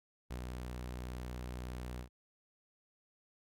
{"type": "tone with ADSR envelope", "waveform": "sawtooth", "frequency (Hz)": 61.7, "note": "B1", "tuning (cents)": -1, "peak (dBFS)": -35, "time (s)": [0.3, 2.09], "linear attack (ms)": 13, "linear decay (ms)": 80, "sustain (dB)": -2, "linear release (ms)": 92, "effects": ["AAC 64 kbps"]}